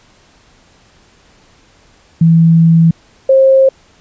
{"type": "tone pair in turn", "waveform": "sine", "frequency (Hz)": [164.81, 533.3], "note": ["E3", "C5"], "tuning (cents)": [0, 33], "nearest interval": "octave + minor sixth", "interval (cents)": 2033, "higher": "second", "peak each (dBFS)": -4, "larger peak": "neither", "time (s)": [[2.21, 2.91], [3.29, 3.69]], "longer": "first", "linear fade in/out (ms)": 5, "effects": ["pink hiss -48 dBFS RMS until 4 s", "resampled to 16000 Hz"]}